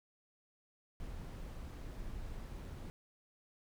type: noise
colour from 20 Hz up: brown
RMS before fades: -45 dBFS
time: 1-2.9 s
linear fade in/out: 0 ms
effects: none